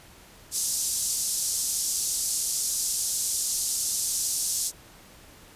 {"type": "band-pass noise", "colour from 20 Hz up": "pink", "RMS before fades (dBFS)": -28, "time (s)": [0.51, 4.72], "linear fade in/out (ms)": 50, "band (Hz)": [5600, 11000], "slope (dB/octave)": 24, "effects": ["pink hiss -51 dBFS RMS until 5.55 s", "resampled to 32000 Hz"]}